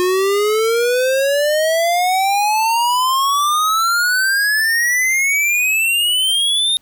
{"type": "exponential sweep", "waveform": "square", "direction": "up", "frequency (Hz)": [358.4, 3691], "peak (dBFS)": -14, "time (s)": [0, 6.77], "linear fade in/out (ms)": 0, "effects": ["pink hiss -58 dBFS RMS until 6.81 s"]}